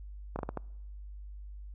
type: slowing click train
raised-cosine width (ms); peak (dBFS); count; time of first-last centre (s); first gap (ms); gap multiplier
1; -20; 5; 0.36-0.573; 30; 1.4
effects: noise-tail reverb RT60 1.0 s tail -26 dB re dry + added 50 Hz sine -42 dBFS peak until 1.74 s